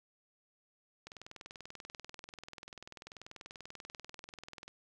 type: click train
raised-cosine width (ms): 0.2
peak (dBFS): -30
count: 75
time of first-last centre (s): 1.07-4.68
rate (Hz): 20.5
effects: none